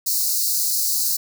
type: high-pass noise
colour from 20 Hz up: white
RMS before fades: -21 dBFS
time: 0.06-1.17 s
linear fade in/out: 10 ms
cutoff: 4100 Hz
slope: 96 dB/octave
effects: none